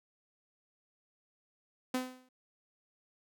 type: tone with exponential decay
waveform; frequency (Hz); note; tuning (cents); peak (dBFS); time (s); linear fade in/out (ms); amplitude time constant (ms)
sawtooth; 255; C4; -44; -25; 1.94-2.29; 5; 75
effects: none